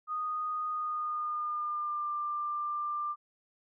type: tone with pitch glide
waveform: sine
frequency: 1238 to 1188.9 Hz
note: D#6 to D6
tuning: -9 to +21 cents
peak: -31 dBFS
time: 0.07-3.16 s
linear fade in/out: 50 ms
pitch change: -70 cents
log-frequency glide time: 0.69-2.12 s
effects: none